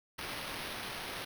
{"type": "noise with sample-and-hold", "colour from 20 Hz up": "white", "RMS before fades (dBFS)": -41, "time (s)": [0.18, 1.25], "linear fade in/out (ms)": 10, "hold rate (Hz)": 7350, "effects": []}